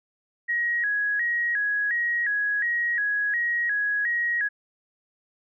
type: tone with vibrato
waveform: sine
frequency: 1777 Hz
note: A6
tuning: 17 cents sharp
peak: -22 dBFS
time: 0.48-4.49 s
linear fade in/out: 20 ms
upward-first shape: square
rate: 1.4 Hz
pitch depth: 110 cents each way
effects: none